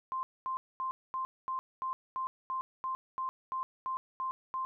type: tone bursts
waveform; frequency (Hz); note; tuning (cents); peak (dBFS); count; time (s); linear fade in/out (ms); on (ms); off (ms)
sine; 1046.5; C6; 0; -32; 14; 0.12-4.65; 0; 110; 230
effects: none